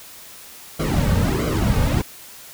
brown noise with flanger, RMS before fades -19 dBFS, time 0.79-2.02 s, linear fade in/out 10 ms, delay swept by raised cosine 1.1 to 3 ms, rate 1.5 Hz, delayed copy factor -0.95, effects white hiss -41 dBFS RMS until 2.53 s

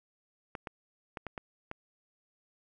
clicks, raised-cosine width 0.5 ms, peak -23 dBFS, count 6, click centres 0.552 / 0.672 / 1.172 / 1.267 / 1.378 / 1.714 s, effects none

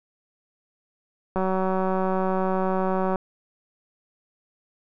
click train, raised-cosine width 1 ms, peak -12 dBFS, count 339, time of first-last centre 1.36-3.158 s, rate 188 Hz, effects none

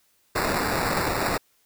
white noise with sample-and-hold, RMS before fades -25 dBFS, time 0.35-1.38 s, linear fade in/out 10 ms, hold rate 3150 Hz, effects white hiss -65 dBFS RMS until 1.65 s

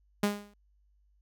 sawtooth tone with exponential decay, 205.1 Hz, G#3, 21 cents flat, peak -19 dBFS, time 0.23-0.54 s, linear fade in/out 5 ms, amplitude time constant 67 ms, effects added 50 Hz sine -64 dBFS peak until 1.21 s

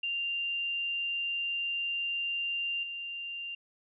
sine tone with level steps, 2786 Hz, F7, 5 cents flat, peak -30 / -36 dBFS, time 0.03-3.55 s, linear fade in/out 5 ms, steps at 2.83 s, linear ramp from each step 2 ms, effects none

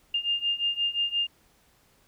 sine beating tone pair, 2808 / 2813.7 Hz, F7 / F7, +9 / +12 cents, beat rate 5.7 Hz, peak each -29 / -27 dBFS, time 0.14-1.27 s, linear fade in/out 5 ms, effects pink hiss -63 dBFS RMS until 2.07 s

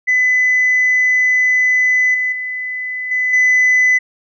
sine tone with level steps, 2007 Hz, B6, 27 cents sharp, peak -9 / -14 / -20 / -13 / -7 dBFS, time 0.07-3.99 s, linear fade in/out 20 ms, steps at 2.14 / 2.32 / 3.11 / 3.33 s, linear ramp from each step 5 ms, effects tanh soft clip ceiling -7 dBFS

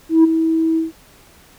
sine tone with ADSR envelope, 324 Hz, E4, 30 cents flat, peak -3 dBFS, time 0.09-0.92 s, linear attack 150 ms, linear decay 18 ms, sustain -10 dB, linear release 150 ms, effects tanh soft clip ceiling -5 dBFS + pink hiss -48 dBFS RMS until 1.58 s

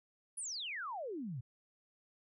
sine exponential sweep, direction down, 10500 to 112.2 Hz, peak -39 dBFS, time 0.37-1.41 s, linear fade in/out 10 ms, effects none

